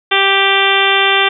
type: harmonic tone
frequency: 392 Hz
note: G4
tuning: in tune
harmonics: 1 / 2 / 3 / 4 / 5 / 6 / 7 / 8 / 9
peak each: -18 / -18 / -18 / -18 / -18 / -18 / -18 / -18 / -18 dBFS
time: 0.11-1.29 s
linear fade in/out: 10 ms
effects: none